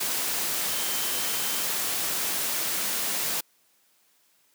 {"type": "tone in noise", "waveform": "sine", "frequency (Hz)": 3100, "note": "G7", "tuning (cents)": -20, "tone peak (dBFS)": -39, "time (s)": [0.69, 1.64], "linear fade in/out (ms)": 10, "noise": "white", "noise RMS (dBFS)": -28, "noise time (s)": [0, 3.41], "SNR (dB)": -14, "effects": ["white hiss -65 dBFS RMS until 4.54 s", "high-pass 150 Hz 12 dB/octave"]}